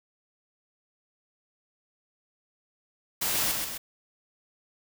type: noise with echo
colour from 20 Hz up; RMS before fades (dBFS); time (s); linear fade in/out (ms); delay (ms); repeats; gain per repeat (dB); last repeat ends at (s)
white; -28; 3.21-3.52; 10; 130; 2; -4; 3.78
effects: none